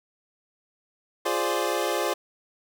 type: chord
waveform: 25% pulse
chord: D half-diminished seventh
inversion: first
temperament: equal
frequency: 349.2 / 415.3 / 523.3 / 587.3 Hz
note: F4 / Ab4 / C5 / D5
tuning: 0 / 0 / 0 / 0 cents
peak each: -26 dBFS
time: 1.25-2.14 s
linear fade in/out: 10 ms
effects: none